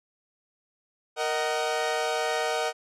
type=chord; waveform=sawtooth; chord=D# minor; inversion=second; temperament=equal with one note detuned; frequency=466.2 / 622.3 / 751.6 Hz; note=A#4 / D#5 / F#5; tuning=0 / 0 / +27 cents; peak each=-26 dBFS; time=1.16-2.73 s; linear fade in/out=50 ms; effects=low-pass 8000 Hz 12 dB/octave